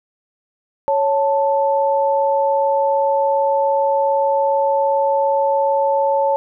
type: tone pair together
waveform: sine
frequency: 554.4 / 881.3 Hz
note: C#5 / A5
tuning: 0 / +3 cents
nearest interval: minor sixth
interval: 803 cents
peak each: -16 / -17 dBFS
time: 0.88-6.36 s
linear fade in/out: 0 ms
effects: none